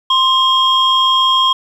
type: tone pair together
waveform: sine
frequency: 1046.5 / 3247 Hz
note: C6 / G#7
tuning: 0 / -40 cents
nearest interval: octave + minor sixth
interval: 1960 cents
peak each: -11 dBFS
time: 0.1-1.53 s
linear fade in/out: 5 ms
effects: tanh soft clip ceiling -4 dBFS + 7-bit